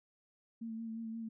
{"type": "tone with vibrato", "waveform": "sine", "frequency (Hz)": 225.7, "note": "A3", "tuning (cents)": 44, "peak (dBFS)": -39, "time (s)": [0.61, 1.29], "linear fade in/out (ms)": 10, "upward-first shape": "sine", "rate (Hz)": 5.7, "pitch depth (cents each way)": 26, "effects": []}